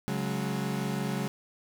35% pulse chord, C# suspended fourth, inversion none, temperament equal with one note detuned, 138.59 / 185 / 210.6 Hz, C#3 / F#3 / G#3, 0 / 0 / +24 cents, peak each -32 dBFS, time 0.08-1.28 s, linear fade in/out 0 ms, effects none

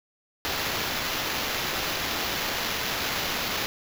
white noise with sample-and-hold, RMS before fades -29 dBFS, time 0.45-3.66 s, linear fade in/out 0 ms, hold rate 8820 Hz, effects none

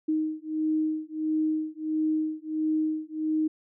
sine beating tone pair, 311.1 / 312.6 Hz, D#4 / D#4, 0 / +8 cents, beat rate 1.5 Hz, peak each -28 dBFS, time 0.08-3.48 s, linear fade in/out 10 ms, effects none

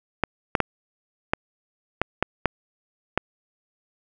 clicks, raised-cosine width 0.5 ms, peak -4 dBFS, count 8, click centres 0.237 / 0.552 / 0.603 / 1.335 / 2.016 / 2.226 / 2.457 / 3.176 s, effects none

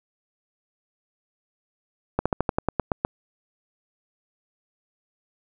slowing click train, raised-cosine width 1 ms, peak -7 dBFS, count 10, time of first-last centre 2.19-3.049 s, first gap 66 ms, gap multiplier 1.09, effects none

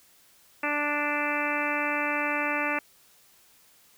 harmonic tone, 293.7 Hz, D4, in tune, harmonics 1 / 2 / 3 / 4 / 5 / 6 / 7 / 8 / 9, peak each -34 / -34 / -34 / -34 / -34 / -34 / -34 / -34 / -34 dBFS, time 0.63-2.79 s, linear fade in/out 5 ms, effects white hiss -59 dBFS RMS until 3.97 s

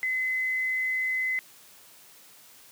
sine tone, 2036 Hz, C7, 48 cents flat, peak -25 dBFS, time 0.03-1.39 s, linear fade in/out 0 ms, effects white hiss -53 dBFS RMS until 2.71 s + high-pass 100 Hz 12 dB/octave

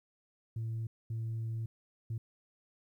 sine tone bursts at uneven times, 113 Hz, A2, 47 cents sharp, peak -32 dBFS, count 3, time 0.56-0.87 / 1.1-1.66 / 2.1-2.18 s, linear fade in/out 5 ms, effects tanh soft clip ceiling -32 dBFS + 12-bit

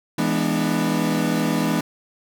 40% pulse chord, E dominant seventh, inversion none, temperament equal with one note detuned, 164.81 / 207.7 / 246.9 / 299.5 Hz, E3 / G#3 / B3 / D4, 0 / 0 / 0 / +34 cents, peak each -24 dBFS, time 0.18-1.81 s, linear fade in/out 5 ms, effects none

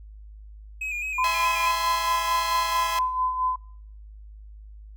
triangle tone with vibrato, 2485 Hz, D#7, 3 cents flat, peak -26 dBFS, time 0.81-1.71 s, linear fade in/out 5 ms, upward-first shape square, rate 4.7 Hz, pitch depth 43 cents each way
sine tone with tremolo, 1017 Hz, C6, 50 cents flat, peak -20 dBFS, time 1.18-3.56 s, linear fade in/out 5 ms, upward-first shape sine, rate 4.5 Hz, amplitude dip 55%
10% pulse chord, E augmented, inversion none, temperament equal with one note detuned, 659.3 / 836.9 / 1046.5 Hz, E5 / G#5 / B#5, 0 / +13 / 0 cents, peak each -24 dBFS, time 1.24-2.99 s, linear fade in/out 2 ms
effects noise-tail reverb RT60 0.7 s tail -26 dB re dry + added 52 Hz sine -41 dBFS peak until 4.96 s

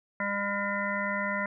harmonic tone, 201.6 Hz, G3, 49 cents sharp, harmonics 1 / 3 / 5 / 7 / 9 / 10, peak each -35 / -35 / -35 / -35 / -35 / -35 dBFS, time 0.2-1.46 s, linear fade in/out 2 ms, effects none

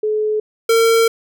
sine / square tone pair in turn, 427.9 / 455.7 Hz, A4 / A#4, -48 / -39 cents, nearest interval minor second, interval 109 cents, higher second, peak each -15 / -11 dBFS, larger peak second, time 0.03-0.4 / 0.69-1.08 s, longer second, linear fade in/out 5 ms, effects none

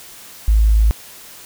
sine tone, 53.9 Hz, A1, 35 cents flat, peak -9 dBFS, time 0.48-0.91 s, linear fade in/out 0 ms, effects white hiss -39 dBFS RMS until 1.45 s

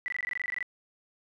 sine tone bursts, 1975.5 Hz, B6, in tune, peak -29 dBFS, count 14, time 0.06-0.627 s, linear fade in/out 0 ms, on 21 ms, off 21 ms, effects none

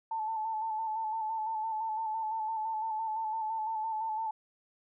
sine tone with vibrato, 880 Hz, A5, in tune, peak -31 dBFS, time 0.11-4.31 s, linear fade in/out 5 ms, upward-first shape square, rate 5.9 Hz, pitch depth 31 cents each way, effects none

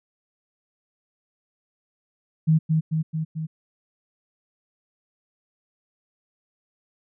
sine tone with echo, 158.4 Hz, D#3, 31 cents sharp, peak -14 dBFS, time 2.47-2.59 s, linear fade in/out 20 ms, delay 220 ms, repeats 4, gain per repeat -3 dB, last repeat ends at 3.47 s, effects none

